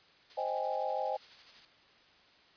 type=noise with tremolo; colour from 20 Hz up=blue; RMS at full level=-46 dBFS; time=0.3-1.65 s; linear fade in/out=2 ms; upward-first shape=triangle; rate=12 Hz; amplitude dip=50%
type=chord; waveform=sine; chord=Ab major seventh; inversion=first; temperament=equal; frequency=523.3 / 622.3 / 784 / 830.6 Hz; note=C5 / Eb5 / G5 / Ab5; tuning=0 / 0 / 0 / 0 cents; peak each=-37 dBFS; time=0.37-1.17 s; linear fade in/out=10 ms
effects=white hiss -62 dBFS RMS until 2.56 s + resampled to 11025 Hz